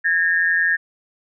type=tone pair together; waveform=sine; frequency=1646 / 1817.5 Hz; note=G#6 / A#6; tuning=-16 / -44 cents; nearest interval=major second; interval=172 cents; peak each=-18 dBFS; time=0.04-0.77 s; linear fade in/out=20 ms; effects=none